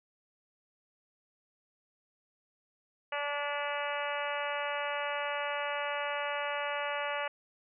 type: harmonic tone with a mistuned harmonic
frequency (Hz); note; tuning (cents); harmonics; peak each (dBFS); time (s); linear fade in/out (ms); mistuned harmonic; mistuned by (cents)
289.4; D4; -25; 2 / 3 / 4 / 5 / 6 / 7 / 8 / 9 / 10; -37 / -39 / -40 / -41 / -42 / -42 / -43 / -44 / -44; 3.12-7.28; 5; 7; -17
effects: none